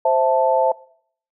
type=chord; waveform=sine; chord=A minor; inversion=first; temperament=equal; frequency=523.3 / 659.3 / 880 Hz; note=C5 / E5 / A5; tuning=0 / 0 / 0 cents; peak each=-18 dBFS; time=0.05-0.72 s; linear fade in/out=5 ms; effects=noise-tail reverb RT60 0.6 s tail -22 dB re dry